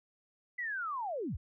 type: linear sweep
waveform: sine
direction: down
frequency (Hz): 2016 to 38.01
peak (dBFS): -34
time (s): 0.58-1.37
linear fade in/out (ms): 10
effects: none